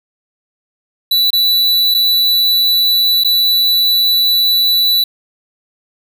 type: tone with dropouts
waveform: square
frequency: 3959 Hz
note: B7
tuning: 3 cents sharp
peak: -10 dBFS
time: 1.11-5.04 s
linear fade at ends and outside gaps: 5 ms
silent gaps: 1.305-1.33 / 1.942-1.946 / 3.237-3.246 s
effects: none